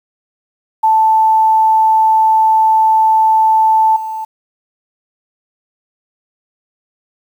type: tone with level steps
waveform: sine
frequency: 880 Hz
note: A5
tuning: in tune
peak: -7 / -19 dBFS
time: 0.83-4.25 s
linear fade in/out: 10 ms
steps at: 3.96 s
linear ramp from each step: 5 ms
effects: 7-bit